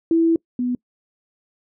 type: tone pair in turn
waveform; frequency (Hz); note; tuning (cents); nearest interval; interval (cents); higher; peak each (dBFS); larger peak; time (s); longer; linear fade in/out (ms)
sine; 330 / 247.2; E4 / B3; +2 / +2; perfect fourth; 500; first; -13 / -19; first; 0.11-0.36 / 0.59-0.75; first; 2
effects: noise-tail reverb RT60 0.1 s tail -25 dB re dry